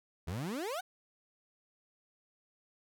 30% pulse exponential sweep, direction up, 75.7 to 784 Hz, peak -33 dBFS, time 0.27-0.81 s, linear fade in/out 10 ms, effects none

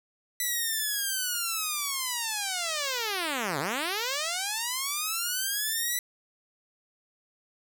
5% pulse linear two-way sweep, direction down then up, 1984 to 130 to 1984 Hz, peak -17 dBFS, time 0.4-5.99 s, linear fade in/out 2 ms, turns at 3.59 s, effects none

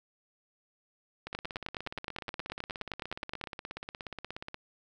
two click trains, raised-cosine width 0.3 ms, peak -19 / -23 dBFS, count 21 / 56, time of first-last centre 1.35-3.44 / 1.27-4.544 s, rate 9.57 / 16.8 Hz, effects none

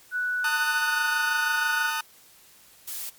sine tone with pitch glide, 1480 to 1467.2 Hz, F#6 to F#6, 0 to -15 cents, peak -24 dBFS, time 0.11-1.92 s, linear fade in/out 50 ms, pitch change -15 cents, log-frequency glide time 0.78-0.98 s
sawtooth chord, D# diminished, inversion second, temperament just, 896 / 1244.5 / 1493.4 Hz, A5 / D#6 / F#6, +31 / 0 / +16 cents, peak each -27 dBFS, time 0.44-2.01 s, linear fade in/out 5 ms
blue noise, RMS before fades -34 dBFS, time 2.87-3.1 s, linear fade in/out 10 ms
effects white hiss -54 dBFS RMS until 3.18 s + MP3 96 kbps

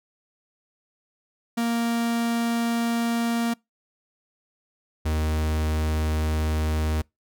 45% pulse tone pair in turn, 233.1 / 77.79 Hz, A#3 / D#2, 0 / 0 cents, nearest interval octave + perfect fifth, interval 1900 cents, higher first, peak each -22 dBFS, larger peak neither, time 1.57-3.54 / 5.05-7.02 s, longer neither, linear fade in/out 10 ms, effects noise-tail reverb RT60 0.2 s tail -26 dB re dry

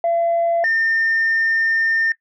sine tone pair in turn, 678 / 1810 Hz, E5 / A6, +49 / +48 cents, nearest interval octave + perfect fourth, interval 1699 cents, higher second, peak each -14 dBFS, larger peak neither, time 0.04-0.64 / 0.64-2.12 s, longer second, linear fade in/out 2 ms, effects noise-tail reverb RT60 0.1 s tail -20 dB re dry + tanh soft clip ceiling -12 dBFS

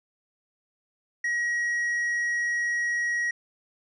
sine tone with tanh clipping, 1902 Hz, A#6, 34 cents sharp, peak -25 dBFS, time 1.24-3.31 s, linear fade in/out 5 ms, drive 4 dB, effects none

